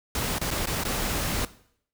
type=noise with dropouts; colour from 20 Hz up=pink; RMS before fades=-28 dBFS; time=0.15-1.45 s; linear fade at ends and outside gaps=2 ms; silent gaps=0.385-0.413 / 0.506-0.511 / 0.658-0.671 / 0.837-0.85 s; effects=noise-tail reverb RT60 0.6 s tail -17 dB re dry